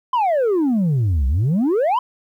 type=exponential two-way sweep; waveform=sine; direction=down then up; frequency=1046.5 to 62 to 1046.5 Hz; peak=-12 dBFS; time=0.13-1.99 s; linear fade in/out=5 ms; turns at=1.27 s; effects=tanh soft clip ceiling -14 dBFS + 9-bit